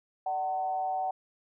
sine tone with frequency modulation, 753 Hz, F#5, 30 cents sharp, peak -28 dBFS, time 0.26-1.11 s, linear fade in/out 5 ms, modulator 155 Hz, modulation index 0.52, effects none

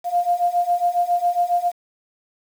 sine beating tone pair, 698.5 / 705.8 Hz, F5 / F5, 0 / +18 cents, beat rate 7.3 Hz, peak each -21 / -19 dBFS, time 0.04-1.72 s, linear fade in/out 50 ms, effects 7-bit

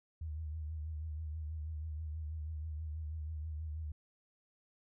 sine tone with vibrato, 77.78 Hz, D#2, in tune, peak -38 dBFS, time 0.21-3.92 s, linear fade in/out 5 ms, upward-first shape triangle, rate 6.2 Hz, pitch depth 74 cents each way, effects none

